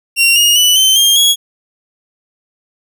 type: tone with pitch steps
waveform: sawtooth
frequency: 2753 / 2860 / 2971 / 3087 / 3207 / 3331 Hz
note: F7 / F7 / F#7 / G7 / G7 / G#7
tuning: -25 / +41 / +6 / -27 / +39 / +4 cents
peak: -4 dBFS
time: 0.16-1.36 s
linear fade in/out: 50 ms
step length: 200 ms
effects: none